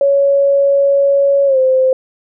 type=tone with pitch glide; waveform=sine; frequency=558 to 520.6 Hz; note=C#5 to C5; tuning=+11 to -9 cents; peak=-8 dBFS; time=0.01-1.93 s; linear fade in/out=2 ms; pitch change=-120 cents; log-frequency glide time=1.46-1.58 s; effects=none

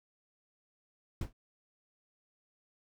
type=noise with exponential decay; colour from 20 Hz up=brown; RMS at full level=-29 dBFS; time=1.21-1.33 s; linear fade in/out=5 ms; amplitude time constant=25 ms; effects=none

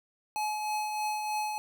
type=tone with tremolo; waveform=square; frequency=850 Hz; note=G#5; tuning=40 cents sharp; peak=-29 dBFS; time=0.36-1.58 s; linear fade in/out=0 ms; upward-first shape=triangle; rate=3.2 Hz; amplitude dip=40%; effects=none

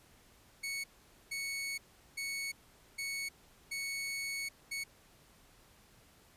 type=tone bursts at uneven times; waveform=sawtooth; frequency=2217 Hz; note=C#7; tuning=in tune; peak=-33 dBFS; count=6; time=0.63-0.84 / 1.31-1.78 / 2.17-2.52 / 2.98-3.29 / 3.71-4.49 / 4.71-4.84 s; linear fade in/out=10 ms; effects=pink hiss -63 dBFS RMS until 6.36 s + resampled to 32000 Hz

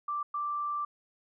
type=tone bursts at uneven times; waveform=sine; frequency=1174.7 Hz; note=D6; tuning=in tune; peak=-30 dBFS; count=2; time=0.08-0.23 / 0.34-0.85 s; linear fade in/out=5 ms; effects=none

